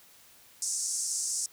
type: band-pass noise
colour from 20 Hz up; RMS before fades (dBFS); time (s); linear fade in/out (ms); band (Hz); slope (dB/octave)
white; -32; 0.62-1.46; 2; 5400 to 9200; 48
effects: white hiss -57 dBFS RMS until 1.52 s